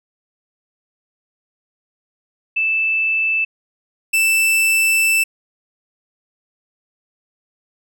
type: tone pair in turn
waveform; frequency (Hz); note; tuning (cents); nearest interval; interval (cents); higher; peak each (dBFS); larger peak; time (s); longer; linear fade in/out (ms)
sine / 45% pulse; 2637 / 2651; E7 / E7; 0 / +9; unison; 9; second; -15 / -13; second; 2.56-3.45 / 4.13-5.24; second; 10
effects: none